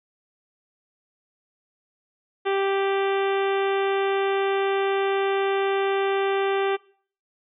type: harmonic tone with a mistuned harmonic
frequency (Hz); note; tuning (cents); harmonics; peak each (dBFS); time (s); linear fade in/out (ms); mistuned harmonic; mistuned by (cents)
392; G4; 0; 1 / 2 / 3 / 4 / 5 / 6 / 7 / 8 / 9; -22 / -28 / -32 / -34 / -36 / -38 / -39 / -40 / -41; 2.45-6.77; 20; 8; -27
effects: noise-tail reverb RT60 0.5 s tail -22 dB re dry

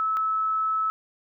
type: tone pair in turn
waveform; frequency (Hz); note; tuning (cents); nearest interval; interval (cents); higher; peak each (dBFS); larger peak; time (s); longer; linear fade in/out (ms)
sine; 1301 / 1301; E6 / E6; -23 / -23; unison; 0; neither; -22 / -22; neither; 0-0.17 / 0.17-0.9; second; 0
effects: none

